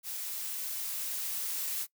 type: noise with level ramp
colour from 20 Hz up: blue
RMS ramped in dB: -38 to -34 dBFS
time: 0.03-1.87 s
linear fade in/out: 50 ms
effects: noise-tail reverb RT60 0.1 s tail -21 dB re dry